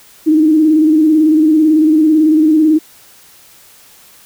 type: tone with vibrato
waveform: sine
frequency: 311.1 Hz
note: D#4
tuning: in tune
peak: -6 dBFS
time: 0.26-2.79 s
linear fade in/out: 20 ms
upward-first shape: square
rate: 18 Hz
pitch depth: 42 cents each way
effects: white hiss -43 dBFS RMS until 4.25 s